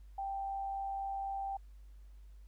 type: tone with amplitude modulation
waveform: sine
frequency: 784 Hz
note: G5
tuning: in tune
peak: -34 dBFS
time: 0.18-1.57 s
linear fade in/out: 5 ms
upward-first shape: sine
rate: 104 Hz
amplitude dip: 35%
effects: added 50 Hz sine -51 dBFS peak until 2.47 s + pink hiss -75 dBFS RMS until 2.47 s